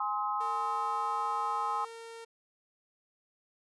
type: chord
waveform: sine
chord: Ab major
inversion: none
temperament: equal with one note detuned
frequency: 830.6 / 1046.5 / 1274.3 Hz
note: Ab5 / C6 / Eb6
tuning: 0 / 0 / +41 cents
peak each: -34 dBFS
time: 0-1.85 s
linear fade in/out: 5 ms
type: tone with pitch glide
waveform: sawtooth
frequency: 455 to 458.2 Hz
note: A#4 to A#4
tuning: -42 to -30 cents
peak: -40 dBFS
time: 0.4-2.25 s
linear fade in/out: 10 ms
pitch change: +12 cents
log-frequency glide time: 0.93-1.31 s
effects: resampled to 24000 Hz